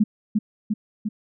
sine tone with echo, 212.5 Hz, G#3, 40 cents sharp, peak -13 dBFS, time 0-0.04 s, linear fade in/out 10 ms, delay 350 ms, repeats 3, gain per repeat -3 dB, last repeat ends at 1.09 s, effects none

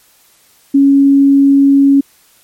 sine tone, 277.3 Hz, C#4, 1 cent sharp, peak -4 dBFS, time 0.74-2.01 s, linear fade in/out 10 ms, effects white hiss -49 dBFS RMS until 2.43 s + MP3 64 kbps

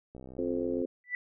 click train, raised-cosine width 2 ms, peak -33 dBFS, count 44, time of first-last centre 0.15-0.817 s, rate 64.5 Hz
harmonic tone, 87.31 Hz, F2, in tune, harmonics 3 / 4 / 5 / 6, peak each -33 / -34 / -35 / -36 dBFS, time 0.38-0.86 s, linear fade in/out 10 ms
sine tone with exponential growth, 1975.5 Hz, B6, in tune, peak -26 dBFS, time 1.04-1.15 s, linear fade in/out 1 ms, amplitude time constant 23 ms
effects none

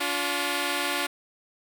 5% pulse tone pair together, 286.7 / 353.4 Hz, D4 / F4, -42 / +21 cents, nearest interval major third, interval 363 cents, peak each -17 dBFS, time 0-1.07 s, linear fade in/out 10 ms, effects none

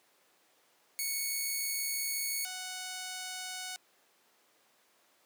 5% pulse tone pair in turn, 2217 / 739.8 Hz, C#7 / F#5, 0 / 0 cents, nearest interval octave + perfect fifth, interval 1900 cents, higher first, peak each -22 / -27 dBFS, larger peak first, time 0.99-2.45 / 2.45-3.76 s, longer first, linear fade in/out 0 ms, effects pink hiss -67 dBFS RMS until 5.25 s + high-pass 400 Hz 12 dB/octave

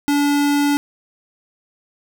square tone, 287.8 Hz, D4, 35 cents flat, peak -15 dBFS, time 0.08-0.77 s, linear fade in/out 0 ms, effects none

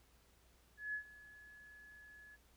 sine tone with ADSR envelope, 1700 Hz, G#6, 40 cents sharp, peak -37 dBFS, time 0.77-2.37 s, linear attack 170 ms, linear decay 90 ms, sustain -19 dB, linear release 28 ms, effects added 60 Hz sine -70 dBFS peak until 2.56 s + pink hiss -71 dBFS RMS until 2.56 s

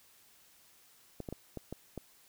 clicks, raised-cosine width 2 ms, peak -26 dBFS, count 6, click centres 1.203 / 1.288 / 1.326 / 1.573 / 1.726 / 1.977 s, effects white hiss -63 dBFS RMS until 2.28 s

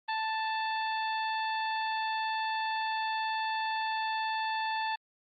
harmonic tone, 881 Hz, A5, 2 cents sharp, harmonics 1 / 2 / 3 / 4 / 5, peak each -31 / -37 / -41 / -43 / -45 dBFS, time 0.08-4.96 s, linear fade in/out 10 ms, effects Opus 24 kbps

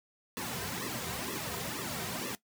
pink noise with flanger, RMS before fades -37 dBFS, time 0.37-2.35 s, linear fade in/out 0 ms, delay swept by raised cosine 1.3 to 3.6 ms, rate 2.1 Hz, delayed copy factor -0.9, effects noise-tail reverb RT60 0.1 s tail -17 dB re dry + high-pass 100 Hz 12 dB/octave

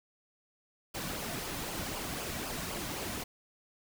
pink noise with flanger, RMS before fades -38 dBFS, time 0.94-3.24 s, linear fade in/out 10 ms, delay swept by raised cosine 0.51 to 2.41 ms, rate 3.9 Hz, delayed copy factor -0.5, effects none

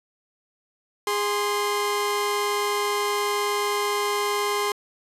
sawtooth tone pair together, 410.6 / 1046 Hz, G#4 / C6, -20 / -1 cents, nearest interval octave + major third, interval 1619 cents, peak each -21 / -22 dBFS, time 1.07-4.72 s, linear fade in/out 2 ms, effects resampled to 32000 Hz

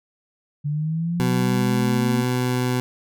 sine linear sweep, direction up, 144.1 to 233.1 Hz, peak -21 dBFS, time 0.64-2.24 s, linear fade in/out 20 ms
20% pulse tone, 125.3 Hz, B2, 25 cents sharp, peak -15 dBFS, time 1.2-2.8 s, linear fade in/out 0 ms
effects none

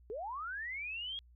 sine linear sweep, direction up, 398.2 to 3322 Hz, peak -38 dBFS, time 0.1-1.19 s, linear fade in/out 0 ms, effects added 60 Hz sine -58 dBFS peak until 1.35 s

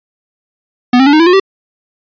square tone with pitch steps, 246.9 / 266.2 / 286.9 / 309.3 / 333.4 / 359.4 / 387.4 Hz, B3 / C4 / D4 / D#4 / E4 / F4 / G4, 0 / +30 / -40 / -10 / +20 / +50 / -20 cents, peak -5 dBFS, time 0.93-1.399 s, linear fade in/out 5 ms, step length 67 ms, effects resampled to 11025 Hz

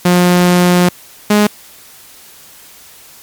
sawtooth tone pair in turn, 178 / 208.6 Hz, F3 / G#3, +33 / +8 cents, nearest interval minor third, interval 275 cents, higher second, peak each -3 dBFS, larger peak neither, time 0.05-0.89 / 1.3-1.47 s, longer first, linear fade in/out 5 ms, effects white hiss -39 dBFS RMS until 3.22 s + MP3 96 kbps

